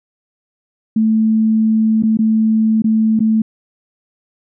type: tone with dropouts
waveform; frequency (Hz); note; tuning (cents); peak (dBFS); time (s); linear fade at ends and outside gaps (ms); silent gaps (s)
sine; 220; A3; 0; -10; 0.96-3.42; 5; 2.025-2.034 / 2.172-2.189 / 2.821-2.842 / 3.193-3.203
effects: none